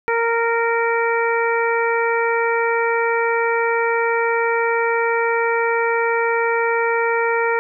harmonic tone, 463 Hz, A#4, 12 cents flat, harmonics 1 / 2 / 3 / 4 / 5, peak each -19 / -22 / -24 / -25 / -26 dBFS, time 0.08-7.59 s, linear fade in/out 0 ms, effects none

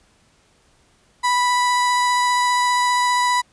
35% pulse tone with vibrato, 986 Hz, B5, 3 cents flat, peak -14 dBFS, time 1.23-3.42 s, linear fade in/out 20 ms, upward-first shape sine, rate 15 Hz, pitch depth 8 cents each way, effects pink hiss -58 dBFS RMS until 3.52 s + resampled to 22050 Hz

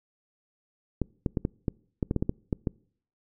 clicks, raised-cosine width 3 ms, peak -13 dBFS, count 12, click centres 1.017 / 1.262 / 1.372 / 1.451 / 1.682 / 2.028 / 2.111 / 2.163 / 2.225 / 2.294 / 2.528 / 2.672 s, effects noise-tail reverb RT60 0.6 s tail -26 dB re dry

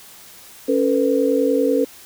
sine tone cluster, 277.1 / 449.7 / 499.9 Hz, C#4 / A4 / B4, -1 / +38 / +21 cents, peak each -19 dBFS, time 0.68-1.85 s, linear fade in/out 10 ms, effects white hiss -43 dBFS RMS until 2.05 s

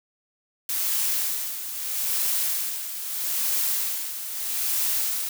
blue noise with tremolo, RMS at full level -24 dBFS, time 0.69-5.29 s, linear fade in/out 2 ms, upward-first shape sine, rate 0.78 Hz, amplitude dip 65%, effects none

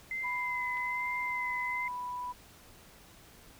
sine tone with vibrato, 2064 Hz, C7, 24 cents flat, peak -33 dBFS, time 0.11-1.88 s, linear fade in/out 2 ms, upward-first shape sine, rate 1.2 Hz, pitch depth 24 cents each way
sine tone, 987.8 Hz, B5, in tune, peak -35 dBFS, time 0.23-2.33 s, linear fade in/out 20 ms
clicks, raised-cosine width 0.3 ms, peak -34 / -40 dBFS, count 2, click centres 0.771 / 0.779 s
effects pink hiss -56 dBFS RMS until 3.59 s

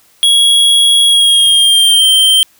square tone with pitch glide, 3322 to 3136 Hz, G#7 to G7, 0 to 0 cents, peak -6 dBFS, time 0.23-2.43 s, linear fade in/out 0 ms, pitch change -100 cents, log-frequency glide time 1.05-2.06 s, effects white hiss -49 dBFS RMS until 2.59 s

